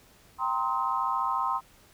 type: chord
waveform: sine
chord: C minor seventh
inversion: second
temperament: equal with one note detuned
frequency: 784 / 932.3 / 1046.5 / 1272.9 Hz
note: G5 / Bb5 / C6 / Eb6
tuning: 0 / 0 / 0 / +39 cents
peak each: -34 / -32 / -28 / -32 dBFS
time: 0.38-1.61 s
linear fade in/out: 50 ms
effects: pink hiss -58 dBFS RMS until 1.93 s